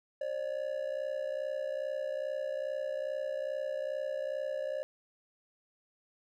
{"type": "ring-modulated tone", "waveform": "triangle", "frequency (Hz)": 569, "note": "C#5", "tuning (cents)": 45, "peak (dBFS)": -28, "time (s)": [0.21, 4.83], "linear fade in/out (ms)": 0, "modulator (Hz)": 31.2, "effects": []}